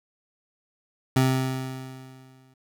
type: tone with exponential decay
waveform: 25% pulse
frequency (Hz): 130.81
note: C3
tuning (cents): 0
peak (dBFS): -13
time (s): 1.16-2.54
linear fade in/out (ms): 5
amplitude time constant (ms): 300
effects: none